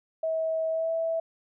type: tone with pitch glide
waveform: sine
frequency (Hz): 644 to 655.6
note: E5 to E5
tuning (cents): -41 to -10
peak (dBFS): -25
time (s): 0.23-1.2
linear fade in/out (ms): 5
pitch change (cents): +31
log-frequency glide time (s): 0.7-0.91
effects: none